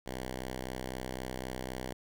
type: tone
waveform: 5% pulse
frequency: 63.9 Hz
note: C2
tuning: 40 cents flat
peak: -26 dBFS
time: 0.06-1.93 s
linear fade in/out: 5 ms
effects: none